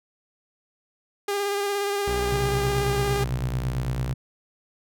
sawtooth tone with vibrato, 403.4 Hz, G4, 50 cents sharp, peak -20 dBFS, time 1.28-3.24 s, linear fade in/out 5 ms, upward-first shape square, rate 17 Hz, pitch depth 18 cents each way
sawtooth tone, 61 Hz, B1, 21 cents flat, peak -24 dBFS, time 2.07-4.13 s, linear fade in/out 5 ms
sine tone with tremolo, 130.81 Hz, C3, in tune, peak -24 dBFS, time 2.32-4.14 s, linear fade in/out 5 ms, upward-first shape triangle, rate 9.1 Hz, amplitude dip 55%
effects none

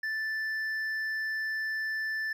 triangle tone with hard clipping, 1760 Hz, A6, in tune, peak -31 dBFS, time 0.03-2.33 s, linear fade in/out 5 ms, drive 7 dB, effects none

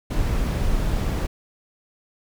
brown noise, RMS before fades -22 dBFS, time 0.1-1.27 s, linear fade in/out 10 ms, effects none

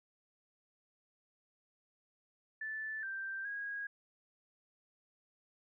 sine tone with pitch steps, 1753 / 1570 / 1643 Hz, A6 / G6 / G#6, -7 / +2 / -19 cents, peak -38 dBFS, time 2.61-3.87 s, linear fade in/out 5 ms, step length 420 ms, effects none

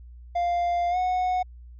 triangle tone with pitch glide, 698 to 733.1 Hz, F5 to F#5, -1 to -16 cents, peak -20 dBFS, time 0.35-1.43 s, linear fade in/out 10 ms, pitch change +85 cents, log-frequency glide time 0.9-0.97 s, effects added 60 Hz sine -42 dBFS peak until 1.79 s + resampled to 16000 Hz

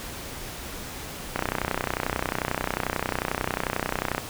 click train, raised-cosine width 0.5 ms, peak -9 dBFS, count 89, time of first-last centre 1.36-4.181 s, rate 31.2 Hz, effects pink hiss -37 dBFS RMS until 4.29 s

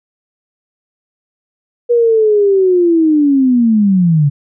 sine linear sweep, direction down, 483.2 to 138.59 Hz, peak -7 dBFS, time 1.89-4.3 s, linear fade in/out 20 ms, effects none

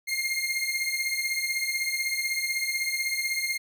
sawtooth beating tone pair, 2117 / 2133 Hz, C7 / C7, +20 / +33 cents, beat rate 16 Hz, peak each -26 dBFS, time 0.07-3.58 s, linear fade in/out 20 ms, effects none

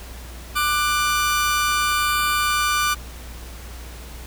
sawtooth tone pair together, 1187 / 1483.9 Hz, D6 / F#6, +18 / +5 cents, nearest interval major third, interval 387 cents, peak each -16 / -20 dBFS, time 0.55-2.95 s, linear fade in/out 20 ms, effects added 60 Hz sine -35 dBFS peak until 4.26 s + pink hiss -41 dBFS RMS until 4.26 s

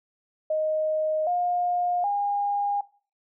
sine tone with pitch steps, 622.3 / 710.7 / 811.7 Hz, D#5 / F5 / G#5, 0 / +30 / -40 cents, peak -22 dBFS, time 0.5-2.81 s, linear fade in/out 5 ms, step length 770 ms, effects noise-tail reverb RT60 0.4 s tail -20 dB re dry

